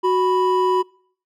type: tone pair together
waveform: triangle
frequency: 370 / 987.8 Hz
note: F#4 / B5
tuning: 0 / 0 cents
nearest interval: octave + perfect fourth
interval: 1700 cents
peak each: -15 / -17 dBFS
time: 0.03-0.83 s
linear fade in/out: 20 ms
effects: noise-tail reverb RT60 0.6 s tail -26 dB re dry